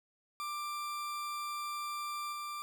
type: tone with level steps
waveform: 40% pulse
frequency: 1182 Hz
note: D6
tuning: 11 cents sharp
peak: -36 / -38 dBFS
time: 0.4-2.62 s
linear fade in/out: 0 ms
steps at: 2.32 s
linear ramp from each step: 10 ms
effects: none